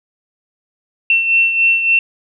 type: beating tone pair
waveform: sine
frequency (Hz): 2700 / 2703.5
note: E7 / E7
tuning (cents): +41 / +43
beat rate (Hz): 3.5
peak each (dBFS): -11 / -19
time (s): 1.1-1.99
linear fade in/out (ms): 2
effects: none